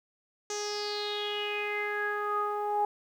sawtooth tone with low-pass filter sweep, 415.3 Hz, G#4, in tune, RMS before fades -32 dBFS, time 0.5-2.85 s, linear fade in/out 2 ms, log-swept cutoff 6400 to 830 Hz, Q 7.3, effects 10-bit

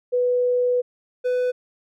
sine / triangle tone pair in turn, 493.9 / 498.8 Hz, B4 / B4, 0 / +17 cents, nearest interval unison, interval 17 cents, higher second, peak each -17 / -17 dBFS, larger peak neither, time 0.12-0.82 / 1.24-1.52 s, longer first, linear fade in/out 20 ms, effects none

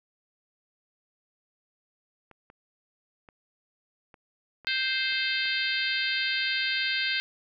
clicks, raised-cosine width 0.5 ms, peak -35 dBFS, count 7, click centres 2.313 / 2.501 / 3.288 / 4.142 / 4.647 / 5.124 / 5.456 s
harmonic tone, 523.3 Hz, C5, in tune, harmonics 3 / 4 / 5 / 6 / 7 / 8 / 9, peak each -31 / -32 / -33 / -34 / -34 / -35 / -36 dBFS, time 4.67-7.2 s, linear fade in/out 0 ms
effects none

